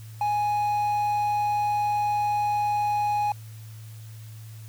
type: tone with quantisation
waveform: triangle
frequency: 830.6 Hz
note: G#5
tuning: in tune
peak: -20 dBFS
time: 0.21-3.32 s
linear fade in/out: 2 ms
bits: 8
effects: added 110 Hz sine -39 dBFS peak until 4.68 s + white hiss -53 dBFS RMS until 4.68 s